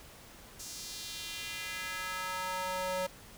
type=tone with high-pass filter sweep; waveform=square; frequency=185 Hz; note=F#3; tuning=in tune; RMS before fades=-38 dBFS; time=0.59-3.07 s; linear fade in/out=10 ms; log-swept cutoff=6200 to 540 Hz; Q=1.7; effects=pink hiss -53 dBFS RMS until 3.37 s